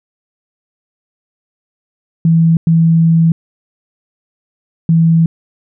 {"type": "tone bursts at uneven times", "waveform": "sine", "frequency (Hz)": 164.4, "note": "E3", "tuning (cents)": -4, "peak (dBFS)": -6, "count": 3, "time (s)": [[2.25, 2.57], [2.67, 3.32], [4.89, 5.26]], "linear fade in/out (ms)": 2, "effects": []}